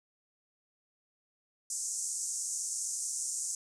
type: band-pass noise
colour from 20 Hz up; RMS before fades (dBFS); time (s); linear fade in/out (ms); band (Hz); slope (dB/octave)
pink; -36; 1.7-3.55; 2; 6200 to 9100; 48
effects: none